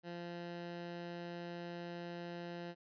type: tone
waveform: 15% pulse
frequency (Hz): 172.9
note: F3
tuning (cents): -17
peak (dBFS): -37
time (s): 0.03-2.75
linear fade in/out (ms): 50
effects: resampled to 11025 Hz